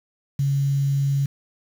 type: tone with quantisation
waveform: sine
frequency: 139.1 Hz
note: C#3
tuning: 6 cents sharp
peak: -18 dBFS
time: 0.39-1.26 s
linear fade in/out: 5 ms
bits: 7
effects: none